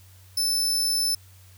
sawtooth tone, 5274 Hz, E8, in tune, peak -19 dBFS, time 0.37-1.15 s, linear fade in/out 5 ms, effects added 93 Hz sine -49 dBFS peak until 1.57 s + white hiss -56 dBFS RMS until 1.57 s

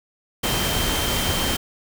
sine tone in noise, 3136 Hz, G7, in tune, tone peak -28 dBFS, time 0.43-1.57 s, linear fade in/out 10 ms, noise pink, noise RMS -23 dBFS, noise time 0.43-1.57 s, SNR -8 dB, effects none

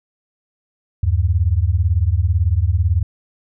sine beating tone pair, 77.78 / 95.78 Hz, D#2 / G2, 0 / -40 cents, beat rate 18 Hz, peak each -16 / -16 dBFS, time 1.03-3.03 s, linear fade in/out 5 ms, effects none

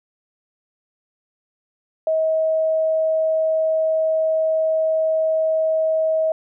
sine tone, 637 Hz, D#5, 41 cents sharp, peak -16 dBFS, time 2.07-6.32 s, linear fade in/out 2 ms, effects none

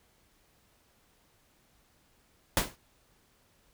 pink noise with exponential decay, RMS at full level -22 dBFS, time 2.57-2.76 s, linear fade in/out 1 ms, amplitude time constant 40 ms, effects pink hiss -67 dBFS RMS until 3.73 s

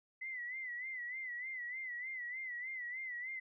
sine tone with vibrato, 2008 Hz, B6, 28 cents sharp, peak -40 dBFS, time 0.21-3.4 s, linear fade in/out 10 ms, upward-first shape sine, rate 3.3 Hz, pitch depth 88 cents each way, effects none

